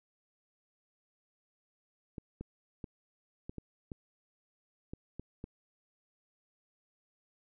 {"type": "clicks", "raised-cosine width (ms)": 3, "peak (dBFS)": -28, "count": 9, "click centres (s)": [2.182, 2.41, 2.842, 3.495, 3.583, 3.918, 4.935, 5.196, 5.441], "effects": []}